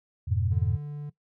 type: chord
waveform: sine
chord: F diminished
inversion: none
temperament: equal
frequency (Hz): 87.31 / 103.83 / 123.47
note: F2 / Ab2 / Cb3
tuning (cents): 0 / 0 / 0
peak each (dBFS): -27 / -27 / -30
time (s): 0.27-0.77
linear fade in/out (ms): 20
type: tone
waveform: triangle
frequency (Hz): 146.83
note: D3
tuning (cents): 0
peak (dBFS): -31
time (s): 0.51-1.1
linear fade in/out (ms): 10
effects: noise-tail reverb RT60 0.1 s tail -18 dB re dry